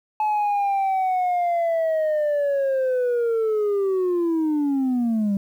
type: linear sweep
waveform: sine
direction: down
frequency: 860 to 194.8 Hz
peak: -16 dBFS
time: 0.2-5.37 s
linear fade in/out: 2 ms
effects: tanh soft clip ceiling -18 dBFS + 9-bit